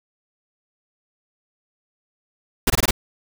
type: noise bursts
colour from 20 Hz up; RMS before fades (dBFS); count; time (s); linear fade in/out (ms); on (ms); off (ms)
pink; -17; 5; 2.67-2.909; 5; 31; 21
effects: none